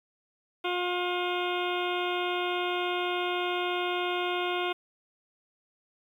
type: harmonic tone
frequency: 356.6 Hz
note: F4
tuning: 36 cents sharp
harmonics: 1 / 2 / 3 / 4 / 6 / 7 / 8 / 9 / 10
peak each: -31 / -34 / -36 / -37 / -39 / -39 / -40 / -41 / -41 dBFS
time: 0.64-4.73 s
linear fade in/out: 10 ms
effects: 10-bit